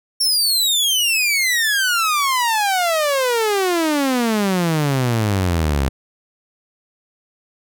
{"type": "exponential sweep", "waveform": "sawtooth", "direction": "down", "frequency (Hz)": [5500, 64.7], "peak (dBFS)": -12, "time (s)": [0.2, 5.89], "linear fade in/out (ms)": 10, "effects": []}